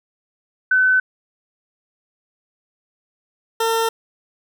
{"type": "tone pair in turn", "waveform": ["sine", "20% pulse"], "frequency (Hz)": [1514, 453.4], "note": ["F#6", "A#4"], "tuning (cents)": [39, -48], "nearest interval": "octave + major sixth", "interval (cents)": 2087, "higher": "first", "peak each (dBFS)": -12, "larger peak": "neither", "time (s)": [[0.71, 1], [3.6, 3.89]], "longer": "neither", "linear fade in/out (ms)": 5, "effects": []}